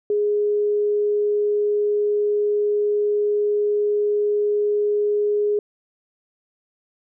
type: tone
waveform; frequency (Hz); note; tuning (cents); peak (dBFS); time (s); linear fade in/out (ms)
sine; 415.3; G#4; 0; -17; 0.1-5.59; 2
effects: none